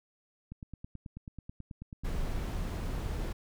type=click train; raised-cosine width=5 ms; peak=-30 dBFS; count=17; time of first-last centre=0.52-2.253 s; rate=9.23 Hz
type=noise; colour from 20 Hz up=brown; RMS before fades=-34 dBFS; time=2.04-3.33 s; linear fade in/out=10 ms
effects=none